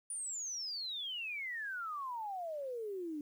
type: exponential sweep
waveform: sine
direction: down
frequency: 9610 to 287.4 Hz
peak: -38 dBFS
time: 0.1-3.21 s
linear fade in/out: 2 ms
effects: 11-bit